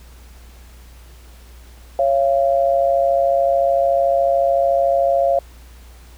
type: tone pair together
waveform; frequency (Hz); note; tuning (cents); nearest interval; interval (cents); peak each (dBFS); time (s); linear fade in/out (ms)
sine; 552 / 685.7; C#5 / F5; -7 / -32; major third; 375; -16; 1.99-5.39; 2
effects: added 60 Hz sine -40 dBFS peak until 6.17 s + pink hiss -49 dBFS RMS until 6.17 s